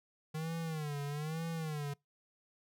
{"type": "tone with vibrato", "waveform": "square", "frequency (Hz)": 153.8, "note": "D#3", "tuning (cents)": -20, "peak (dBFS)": -37, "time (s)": [0.34, 1.94], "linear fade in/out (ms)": 10, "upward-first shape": "sine", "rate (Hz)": 1.1, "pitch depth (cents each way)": 130, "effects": ["noise-tail reverb RT60 0.2 s tail -26 dB re dry"]}